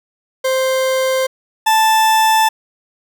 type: tone pair in turn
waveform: 40% pulse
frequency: 523.3 / 880.1 Hz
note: C5 / A5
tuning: 0 / 0 cents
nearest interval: major sixth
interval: 900 cents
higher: second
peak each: -13 / -9 dBFS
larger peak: second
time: 0.44-1.27 / 1.66-2.49 s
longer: neither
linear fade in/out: 10 ms
effects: none